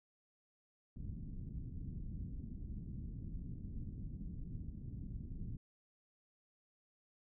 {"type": "low-pass noise", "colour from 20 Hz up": "pink", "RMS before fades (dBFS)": -45, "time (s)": [0.96, 5.57], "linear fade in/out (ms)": 2, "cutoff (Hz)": 230, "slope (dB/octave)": 24, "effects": []}